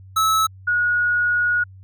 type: tone pair in turn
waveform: square / sine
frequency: 1300 / 1450 Hz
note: E6 / F#6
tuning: -24 / -35 cents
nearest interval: major second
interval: 189 cents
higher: second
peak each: -16 dBFS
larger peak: neither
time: 0.16-0.47 / 0.67-1.64 s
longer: second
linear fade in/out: 10 ms
effects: added 95 Hz sine -40 dBFS peak until 1.83 s